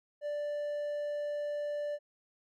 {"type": "tone", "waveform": "triangle", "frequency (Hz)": 587.3, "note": "D5", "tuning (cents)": 0, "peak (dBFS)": -31, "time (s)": [0.21, 1.99], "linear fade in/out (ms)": 50, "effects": []}